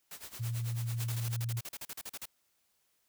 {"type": "noise with tremolo", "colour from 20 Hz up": "white", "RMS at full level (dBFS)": -44, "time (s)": [0.11, 1.35], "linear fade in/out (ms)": 2, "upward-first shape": "sine", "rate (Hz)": 9.1, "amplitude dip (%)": 85}
{"type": "tone", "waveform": "sine", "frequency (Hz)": 116.54, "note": "A#2", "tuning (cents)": 0, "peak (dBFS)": -32, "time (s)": [0.39, 1.61], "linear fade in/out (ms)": 20}
{"type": "noise bursts", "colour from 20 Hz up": "white", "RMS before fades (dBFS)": -42, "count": 16, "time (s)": [1, 2.257], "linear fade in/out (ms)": 5, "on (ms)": 42, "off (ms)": 39}
{"effects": ["white hiss -75 dBFS RMS until 3.08 s"]}